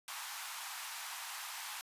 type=high-pass noise; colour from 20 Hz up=pink; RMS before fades=-44 dBFS; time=0.08-1.81 s; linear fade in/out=0 ms; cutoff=800 Hz; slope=48 dB/octave; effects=resampled to 32000 Hz